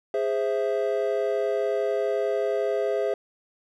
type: chord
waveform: triangle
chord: Ab augmented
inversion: none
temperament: equal with one note detuned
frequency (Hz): 412 / 523.3 / 659.3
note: Ab4 / C5 / E5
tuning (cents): -14 / 0 / 0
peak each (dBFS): -24 / -26 / -26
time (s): 0.14-3.14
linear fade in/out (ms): 2
effects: none